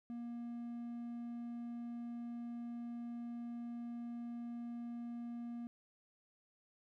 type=tone; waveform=triangle; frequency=236.9 Hz; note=A#3; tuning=28 cents sharp; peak=-40 dBFS; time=0.1-5.67 s; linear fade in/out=0 ms; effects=none